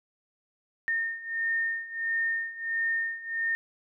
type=beating tone pair; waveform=sine; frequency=1825 / 1826.5 Hz; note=A#6 / A#6; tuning=-37 / -36 cents; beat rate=1.5 Hz; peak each=-32 / -29 dBFS; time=0.88-3.55 s; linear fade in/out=0 ms; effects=none